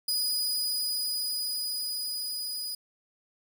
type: tone with level ramp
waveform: sawtooth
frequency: 4944 Hz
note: D#8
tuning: 12 cents flat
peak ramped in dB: -23 to -30 dBFS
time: 0.08-2.75 s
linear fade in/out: 5 ms
effects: 10-bit